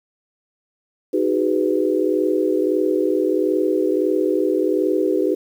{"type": "chord", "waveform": "sine", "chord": "G# minor seventh", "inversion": "second", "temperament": "just", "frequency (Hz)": [311.5, 373.8, 415.3, 498.4], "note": ["D#4", "F#4", "G#4", "B4"], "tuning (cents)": [2, 18, 0, 16], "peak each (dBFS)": [-21, -20, -23, -23], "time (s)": [1.13, 5.35], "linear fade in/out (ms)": 10, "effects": ["8-bit"]}